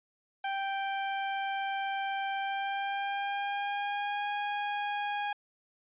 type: tone with pitch glide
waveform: sawtooth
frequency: 784 to 821.6 Hz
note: G5 to G#5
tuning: 0 to -19 cents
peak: -27 dBFS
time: 0.44-5.33 s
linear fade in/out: 5 ms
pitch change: +81 cents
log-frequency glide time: 2.39-4.29 s
effects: resampled to 8000 Hz